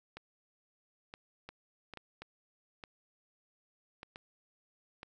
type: clicks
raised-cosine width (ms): 0.3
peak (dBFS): -29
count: 10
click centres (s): 0.17 / 1.139 / 1.49 / 1.937 / 1.973 / 2.22 / 2.838 / 4.031 / 4.159 / 5.031
effects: none